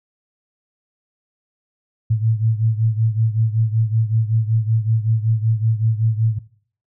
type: beating tone pair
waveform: sine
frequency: 110 / 115.3 Hz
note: A2 / A#2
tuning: 0 / -19 cents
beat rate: 5.3 Hz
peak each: -16 / -21 dBFS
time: 2.1-6.39 s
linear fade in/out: 10 ms
effects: noise-tail reverb RT60 0.5 s tail -18 dB re dry